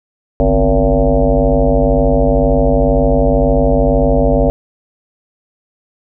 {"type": "tone with frequency modulation", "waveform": "sine", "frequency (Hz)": 261.6, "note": "C4", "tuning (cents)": 0, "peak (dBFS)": -8, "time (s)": [0.4, 4.5], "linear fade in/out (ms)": 0, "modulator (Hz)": 102, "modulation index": 4, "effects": []}